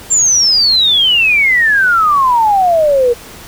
sine exponential sweep, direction down, 7420 to 466.2 Hz, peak -7 dBFS, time 0.1-3.14 s, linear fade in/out 20 ms, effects pink hiss -33 dBFS RMS until 3.47 s

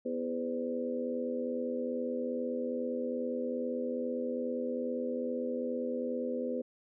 harmonic tone with a mistuned harmonic, 82.41 Hz, E2, in tune, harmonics 3 / 4 / 5 / 6 / 7, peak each -36 / -44 / -40 / -35 / -46 dBFS, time 0.05-6.62 s, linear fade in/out 10 ms, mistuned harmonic 6, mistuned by +44 cents, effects none

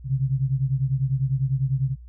sine beating tone pair, 131 / 141 Hz, C3 / C#3, +2 / +30 cents, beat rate 10 Hz, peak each -22 / -25 dBFS, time 0.04-1.96 s, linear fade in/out 50 ms, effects added 60 Hz sine -40 dBFS peak until 2.08 s

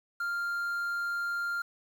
triangle tone with quantisation, 1396.9 Hz, F6, in tune, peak -28 dBFS, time 0.2-1.62 s, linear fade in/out 5 ms, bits 9, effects none

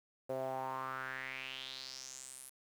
sawtooth tone with band-pass filter sweep, 131.4 Hz, C3, 8 cents sharp, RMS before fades -43 dBFS, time 0.29-2.5 s, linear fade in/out 10 ms, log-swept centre 540 to 11000 Hz, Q 4.7, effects 10-bit

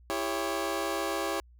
20% pulse chord, C# diminished, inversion first, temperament just, 332.6 / 399.1 / 554.4 Hz, E4 / G4 / C#5, +16 / +31 / 0 cents, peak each -29 dBFS, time 0.1-1.4 s, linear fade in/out 0 ms, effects added 60 Hz sine -53 dBFS peak until 1.59 s

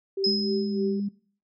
sine tone with tremolo, 389 Hz, G4, 13 cents flat, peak -24 dBFS, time 0.17-1 s, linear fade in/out 5 ms, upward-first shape sine, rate 3.3 Hz, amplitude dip 70%
sine tone with exponential decay, 5110 Hz, D#8, 45 cents sharp, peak -20 dBFS, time 0.24-1.07 s, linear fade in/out 2 ms, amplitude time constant 180 ms
sine tone with pitch glide, 207.6 to 202 Hz, G#3 to G#3, 0 to -48 cents, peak -26 dBFS, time 0.26-1.09 s, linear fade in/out 10 ms, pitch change -48 cents, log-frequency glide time 0.65-0.82 s
effects noise-tail reverb RT60 0.5 s tail -21 dB re dry

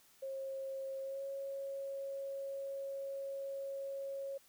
sine tone with pitch glide, 538 to 549 Hz, C5 to C#5, +48 to -17 cents, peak -39 dBFS, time 0.22-4.38 s, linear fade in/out 10 ms, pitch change +35 cents, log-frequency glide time 1.03-1.22 s, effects white hiss -66 dBFS RMS until 4.48 s

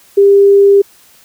sine tone, 399 Hz, G4, 31 cents sharp, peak -3 dBFS, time 0.17-0.82 s, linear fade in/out 10 ms, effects white hiss -45 dBFS RMS until 1.24 s

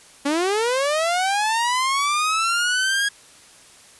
sawtooth linear sweep, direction up, 274.1 to 1655 Hz, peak -15 dBFS, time 0.25-3.09 s, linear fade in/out 10 ms, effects white hiss -48 dBFS RMS until 3.99 s + resampled to 24000 Hz

